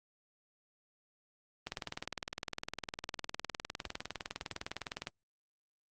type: click train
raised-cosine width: 0.2 ms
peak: -20 dBFS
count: 68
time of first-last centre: 1.67-5.071 s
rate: 19.7 Hz
effects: Opus 24 kbps